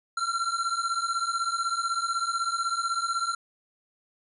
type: beating tone pair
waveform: square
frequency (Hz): 1355 / 1371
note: E6 / F6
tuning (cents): +47 / -32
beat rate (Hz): 16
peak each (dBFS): -31 / -29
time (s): 0.17-3.35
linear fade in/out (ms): 5
effects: resampled to 24000 Hz